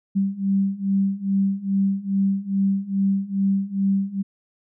sine beating tone pair, 194.4 / 196.8 Hz, G3 / G3, -14 / +7 cents, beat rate 2.4 Hz, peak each -23 / -21 dBFS, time 0.15-4.23 s, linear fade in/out 20 ms, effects none

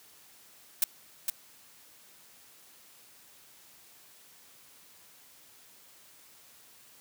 blue noise with echo, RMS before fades -24 dBFS, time 0.82-0.84 s, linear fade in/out 2 ms, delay 460 ms, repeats 1, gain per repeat -5 dB, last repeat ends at 1.3 s, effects white hiss -57 dBFS RMS until 7 s + high-pass 80 Hz 12 dB/octave

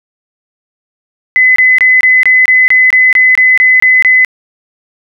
sine tone bursts, 2022 Hz, B6, 40 cents sharp, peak -3 dBFS, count 13, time 1.36-4.248 s, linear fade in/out 0 ms, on 200 ms, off 24 ms, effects none

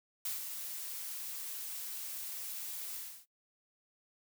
blue noise with ADSR envelope, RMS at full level -36 dBFS, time 0.25-3.26 s, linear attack 4 ms, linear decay 140 ms, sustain -6 dB, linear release 300 ms, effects noise-tail reverb RT60 0.1 s tail -19 dB re dry

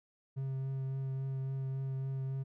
triangle tone with vibrato, 133.9 Hz, C3, 40 cents sharp, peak -32 dBFS, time 0.36-2.44 s, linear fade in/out 20 ms, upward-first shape triangle, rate 3.6 Hz, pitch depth 15 cents each way, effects none

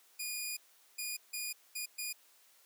10% pulse tone bursts at uneven times, 2448 Hz, D#7, 29 cents flat, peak -28 dBFS, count 5, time 0.19-0.57 / 0.98-1.17 / 1.33-1.53 / 1.75-1.86 / 1.98-2.13 s, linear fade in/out 10 ms, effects white hiss -65 dBFS RMS until 2.65 s + high-pass 400 Hz 12 dB/octave

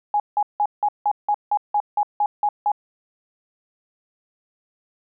sine tone bursts, 830.6 Hz, G#5, in tune, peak -16 dBFS, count 12, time 0.14-2.718 s, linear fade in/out 2 ms, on 59 ms, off 170 ms, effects none

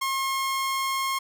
sawtooth tone, 1075 Hz, C6, 47 cents sharp, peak -21 dBFS, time 0.01-1.19 s, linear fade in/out 10 ms, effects none

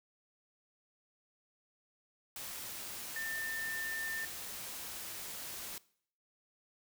sine tone in noise, 1795 Hz, A6, 34 cents sharp, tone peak -37 dBFS, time 3.16-4.25 s, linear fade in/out 2 ms, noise white, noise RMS -44 dBFS, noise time 2.36-5.78 s, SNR +4 dB, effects noise-tail reverb RT60 0.6 s tail -21 dB re dry

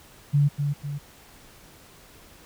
sine tone with echo, 144 Hz, D3, 34 cents flat, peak -16 dBFS, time 0.33-0.49 s, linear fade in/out 20 ms, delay 250 ms, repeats 2, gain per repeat -6 dB, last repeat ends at 0.99 s, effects pink hiss -51 dBFS RMS until 2.45 s

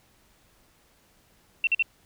sine tone bursts, 2708 Hz, E7, 46 cents sharp, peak -19 dBFS, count 3, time 1.64-1.825 s, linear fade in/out 2 ms, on 31 ms, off 46 ms, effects pink hiss -62 dBFS RMS until 2.05 s

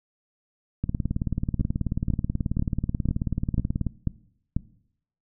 two click trains, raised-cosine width 5 ms, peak -13 / -11 dBFS, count 57 / 7, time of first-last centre 0.84-3.867 / 1.61-4.566 s, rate 18.5 / 2.03 Hz, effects noise-tail reverb RT60 0.7 s tail -20 dB re dry

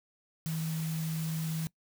sine tone in noise, 160 Hz, D#3, 49 cents sharp, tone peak -31 dBFS, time 0.46-1.67 s, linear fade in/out 0 ms, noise white, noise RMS -44 dBFS, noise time 0.46-1.67 s, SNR +10 dB, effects noise-tail reverb RT60 0.1 s tail -22 dB re dry

